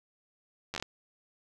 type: slowing click train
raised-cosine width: 0.2 ms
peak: -18 dBFS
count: 6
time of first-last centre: 0.74-0.825 s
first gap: 10 ms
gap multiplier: 1.27
effects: none